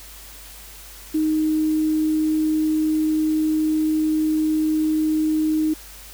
sine tone with quantisation, 311.1 Hz, D#4, in tune, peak -17 dBFS, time 1.14-5.74 s, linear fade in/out 10 ms, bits 7, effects added 50 Hz sine -44 dBFS peak until 6.13 s + white hiss -42 dBFS RMS until 6.13 s

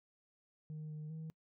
sine tone with pitch steps, 154.2 / 152.8 / 159.1 Hz, D#3 / D#3 / D#3, -15 / -31 / +39 cents, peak -40 dBFS, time 0.7-1.3 s, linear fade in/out 0 ms, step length 200 ms, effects noise-tail reverb RT60 0.1 s tail -26 dB re dry + tanh soft clip ceiling -41 dBFS

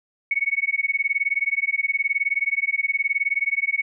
sine tone with tremolo, 2220 Hz, C#7, 2 cents sharp, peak -16 dBFS, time 0.31-3.82 s, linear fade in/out 2 ms, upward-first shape sine, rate 19 Hz, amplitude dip 100%, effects none

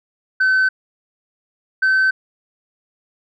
sine tone pair in turn, 1526 / 1535.7 Hz, G6 / G6, -47 / -36 cents, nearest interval unison, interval 11 cents, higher second, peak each -10 dBFS, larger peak neither, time 0.4-0.69 / 1.82-2.11 s, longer neither, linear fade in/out 10 ms, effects tanh soft clip ceiling -11 dBFS

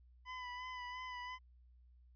25% pulse tone with vibrato, 1000 Hz, B5, 21 cents sharp, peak -40 dBFS, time 0.25-1.39 s, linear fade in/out 50 ms, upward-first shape sine, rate 2.9 Hz, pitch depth 30 cents each way, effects added 61 Hz sine -61 dBFS peak until 2.15 s + resampled to 11025 Hz

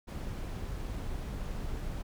brown noise, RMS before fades -37 dBFS, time 0.07-2.03 s, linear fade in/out 20 ms, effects none

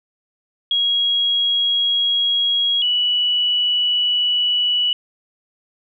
sine tone pair in turn, 3300 / 2949 Hz, G#7 / F#7, -12 / -6 cents, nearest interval major second, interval 194 cents, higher first, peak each -15 dBFS, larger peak neither, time 0.71-2.82 / 2.82-4.93 s, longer neither, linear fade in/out 2 ms, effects none

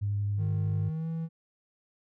sine tone with vibrato, 101.9 Hz, G#2, 32 cents flat, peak -26 dBFS, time 0.01-0.9 s, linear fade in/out 20 ms, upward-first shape sine, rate 11 Hz, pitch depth 11 cents each way
triangle tone with pitch glide, 154.2 to 163.37 Hz, D#3 to E3, -15 to -15 cents, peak -28 dBFS, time 0.37-1.29 s, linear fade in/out 50 ms, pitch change +100 cents, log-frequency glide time 0.81-1.08 s
effects tanh soft clip ceiling -20 dBFS

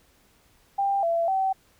sine tone with pitch steps, 793 / 673 / 767 Hz, G5 / E5 / G5, +20 / +36 / -38 cents, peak -21 dBFS, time 0.78-1.53 s, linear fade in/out 10 ms, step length 250 ms, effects pink hiss -61 dBFS RMS until 1.79 s

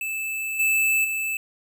square tone with level steps, 2629 Hz, E7, 5 cents flat, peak -27 / -19 / -25 dBFS, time 0.01-1.37 s, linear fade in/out 2 ms, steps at 0.59 / 1.04 s, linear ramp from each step 10 ms, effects none

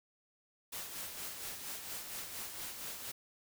white noise with tremolo, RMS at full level -42 dBFS, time 0.72-3.12 s, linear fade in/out 10 ms, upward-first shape sine, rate 4.3 Hz, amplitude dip 45%, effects none

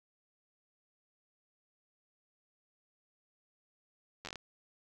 slowing click train, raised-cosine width 0.2 ms, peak -25 dBFS, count 7, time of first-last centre 4.25-4.357 s, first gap 10 ms, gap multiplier 1.23, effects none

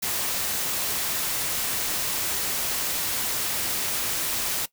white noise, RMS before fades -27 dBFS, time 0.02-4.66 s, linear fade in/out 10 ms, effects noise-tail reverb RT60 0.1 s tail -19 dB re dry

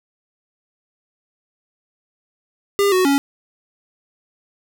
square tone with pitch steps, 401.6 / 370.2 / 279.2 Hz, G4 / F#4 / C#4, +42 / +1 / +13 cents, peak -14 dBFS, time 2.79-3.18 s, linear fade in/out 0 ms, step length 130 ms, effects none

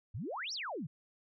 sine exponential two-way sweep, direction up then down, 84.9 to 5920 to 126.6 Hz, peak -37 dBFS, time 0.14-0.87 s, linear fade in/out 10 ms, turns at 0.53 s, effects none

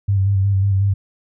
sine tone with vibrato, 98 Hz, G2, in tune, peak -13 dBFS, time 0.08-0.94 s, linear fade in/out 10 ms, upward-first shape square, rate 5.5 Hz, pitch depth 31 cents each way, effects none

